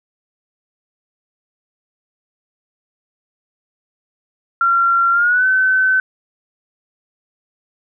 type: tone with pitch glide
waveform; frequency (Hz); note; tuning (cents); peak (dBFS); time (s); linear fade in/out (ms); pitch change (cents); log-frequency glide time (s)
sine; 1373 to 1523.4; F6 to G6; -30 to -50; -11; 4.61-6; 2; +180; 5.12-5.46
effects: none